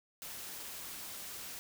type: noise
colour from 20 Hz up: white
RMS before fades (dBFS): -45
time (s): 0.22-1.59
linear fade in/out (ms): 0
effects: none